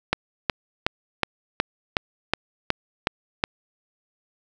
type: click train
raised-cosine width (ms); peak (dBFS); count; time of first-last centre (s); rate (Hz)
0.3; -3; 10; 0.13-3.439; 2.72
effects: none